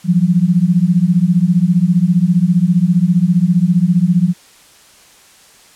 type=beating tone pair; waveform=sine; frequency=169.1 / 184.1 Hz; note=E3 / F#3; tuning=+44 / -8 cents; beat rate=15 Hz; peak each=-12 dBFS; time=0.04-4.34 s; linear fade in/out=50 ms; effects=white hiss -45 dBFS RMS until 5.75 s + low-pass 10000 Hz 12 dB/octave